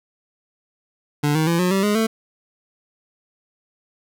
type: tone with pitch steps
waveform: 25% pulse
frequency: 146.83 / 157.37 / 168.66 / 180.77 / 193.74 / 207.6 / 222.6 Hz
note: D3 / D#3 / E3 / F#3 / G3 / G#3 / A3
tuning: 0 / +20 / +40 / -40 / -20 / 0 / +20 cents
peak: -13 dBFS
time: 1.23-2.07 s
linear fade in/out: 10 ms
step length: 120 ms
effects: none